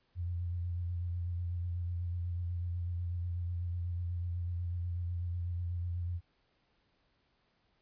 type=tone with vibrato; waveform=sine; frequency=87.31 Hz; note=F2; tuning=in tune; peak=-33 dBFS; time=0.15-6.21 s; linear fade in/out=50 ms; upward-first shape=sine; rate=8.1 Hz; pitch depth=30 cents each way; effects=pink hiss -74 dBFS RMS until 7.81 s + resampled to 11025 Hz